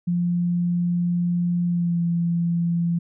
sine tone with pitch glide, 174.61 to 170.42 Hz, F3 to F3, 0 to -42 cents, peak -19 dBFS, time 0.07-2.99 s, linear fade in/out 10 ms, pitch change -42 cents, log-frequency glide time 1.66-2.02 s, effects none

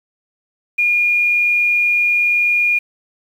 sine tone, 2427 Hz, D#7, 44 cents flat, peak -12 dBFS, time 0.78-2.79 s, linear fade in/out 10 ms, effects 7-bit

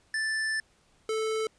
square tone pair in turn, 1760 / 438.9 Hz, A6 / A4, 0 / -4 cents, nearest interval 2 octaves, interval 2404 cents, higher first, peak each -28 dBFS, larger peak neither, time 0.14-0.6 / 1.09-1.47 s, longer first, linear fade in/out 2 ms, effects pink hiss -65 dBFS RMS until 1.58 s + resampled to 22050 Hz

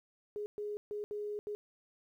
sine tone bursts at uneven times, 416.2 Hz, G#4, 4 cents sharp, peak -36 dBFS, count 5, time 0.36-0.46 / 0.58-0.77 / 0.91-1.04 / 1.11-1.39 / 1.47-1.55 s, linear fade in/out 0 ms, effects 12-bit

